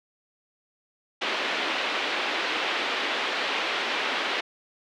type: band-pass noise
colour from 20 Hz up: white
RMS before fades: -28 dBFS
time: 1.21-4.41 s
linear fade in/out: 10 ms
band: 280 to 3400 Hz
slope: 24 dB/octave
effects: none